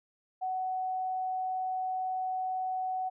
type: tone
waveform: sine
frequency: 747 Hz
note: F#5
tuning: 16 cents sharp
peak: -30 dBFS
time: 0.41-3.1 s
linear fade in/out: 20 ms
effects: none